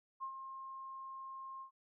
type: tone with ADSR envelope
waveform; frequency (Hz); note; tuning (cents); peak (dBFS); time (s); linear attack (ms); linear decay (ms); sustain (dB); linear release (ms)
sine; 1066; C6; +32; -38; 0.2-1.71; 31; 82; -7; 98
effects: none